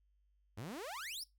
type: exponential sweep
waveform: sawtooth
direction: up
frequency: 92.6 to 5690 Hz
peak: -39 dBFS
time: 0.57-1.24 s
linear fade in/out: 10 ms
effects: noise-tail reverb RT60 0.2 s tail -21 dB re dry + added 50 Hz sine -70 dBFS peak until 1.38 s